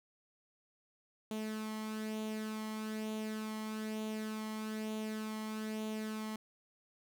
sawtooth tone with flanger, 216.9 Hz, A3, 25 cents flat, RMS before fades -40 dBFS, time 1.31-6.36 s, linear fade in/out 2 ms, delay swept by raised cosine 0.29 to 0.97 ms, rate 1.1 Hz, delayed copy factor +0.5, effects none

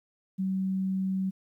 sine tone, 190 Hz, F#3, 46 cents sharp, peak -26 dBFS, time 0.38-1.31 s, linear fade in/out 20 ms, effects 11-bit

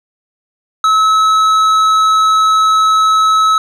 sine tone with tanh clipping, 1294 Hz, E6, 32 cents flat, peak -9 dBFS, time 0.84-3.58 s, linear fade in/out 2 ms, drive 10 dB, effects none

